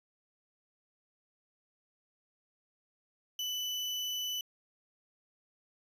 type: tone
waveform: 35% pulse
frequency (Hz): 2988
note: F#7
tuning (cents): +16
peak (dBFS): -32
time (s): 3.39-4.41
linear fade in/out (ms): 2
effects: resampled to 32000 Hz